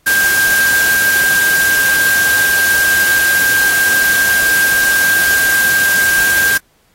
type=tone in noise; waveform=sine; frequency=1593 Hz; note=G6; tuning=27 cents sharp; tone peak=-10 dBFS; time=0.06-6.58 s; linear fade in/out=10 ms; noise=white; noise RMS=-18 dBFS; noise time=0.06-6.58 s; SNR=+5 dB; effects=pink hiss -56 dBFS RMS until 6.94 s + AAC 48 kbps